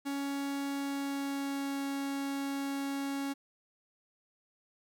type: tone with pitch glide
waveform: 45% pulse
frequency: 279.1 to 277 Hz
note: C#4 to C#4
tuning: +12 to -1 cents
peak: -33 dBFS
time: 0.05-3.34 s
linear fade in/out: 20 ms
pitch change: -13 cents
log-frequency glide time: 0.69-1.84 s
effects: 12-bit